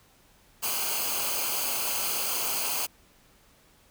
white noise with comb filter, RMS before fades -29 dBFS, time 0.62-2.87 s, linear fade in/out 20 ms, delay 0.54 ms, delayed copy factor -0.7, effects pink hiss -60 dBFS RMS until 3.9 s

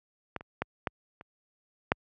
clicks, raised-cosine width 0.5 ms, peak -18 / -28 / -14 / -13 / -30 / -7 dBFS, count 6, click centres 0.363 / 0.409 / 0.62 / 0.872 / 1.211 / 1.919 s, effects high-pass 60 Hz 12 dB/octave

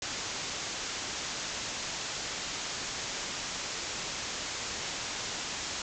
white low-pass noise, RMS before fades -37 dBFS, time 0.02-5.82 s, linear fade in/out 2 ms, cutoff 7400 Hz, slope 96 dB/octave, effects none

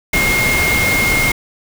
sine tone in noise, 2139 Hz, C7, 38 cents sharp, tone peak -14 dBFS, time 0.13-1.32 s, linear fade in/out 5 ms, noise pink, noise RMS -18 dBFS, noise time 0.13-1.32 s, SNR +1 dB, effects none

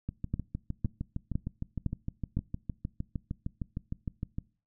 two click trains, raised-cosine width 5 ms, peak -21 / -17 dBFS, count 29 / 5, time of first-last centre 0.09-4.384 / 0.34-2.37 s, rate 6.52 / 1.97 Hz, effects noise-tail reverb RT60 0.4 s tail -23 dB re dry

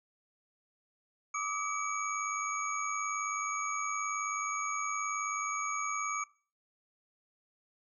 sine tone cluster, 1170 / 1269 / 2284 / 6600 Hz, D6 / D#6 / D7 / G#8, -7 / +34 / -49 / -12 cents, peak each -36 / -38 / -39 / -40 dBFS, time 1.34-6.24 s, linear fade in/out 5 ms, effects noise-tail reverb RT60 0.4 s tail -20 dB re dry

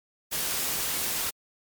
white noise, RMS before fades -29 dBFS, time 0.31-1.31 s, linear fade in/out 20 ms, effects MP3 96 kbps

